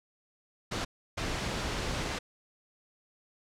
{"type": "noise bursts at uneven times", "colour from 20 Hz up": "pink", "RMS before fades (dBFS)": -33, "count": 2, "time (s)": [[0.71, 0.85], [1.17, 2.19]], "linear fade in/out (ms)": 10, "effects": ["low-pass 6000 Hz 12 dB/octave"]}